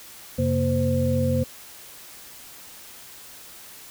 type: tone cluster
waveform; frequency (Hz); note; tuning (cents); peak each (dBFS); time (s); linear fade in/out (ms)
sine; 91.6 / 134.9 / 234.2 / 517; F#2 / C#3 / A#3 / C5; -17 / -47 / +8 / -21; -25; 0.38-1.44; 10
effects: white hiss -44 dBFS RMS until 3.9 s